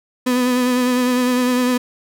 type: tone with vibrato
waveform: 35% pulse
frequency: 249.6 Hz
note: B3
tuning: 19 cents sharp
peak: -13 dBFS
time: 0.26-1.78 s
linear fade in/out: 10 ms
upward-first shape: triangle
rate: 9.9 Hz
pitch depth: 34 cents each way
effects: none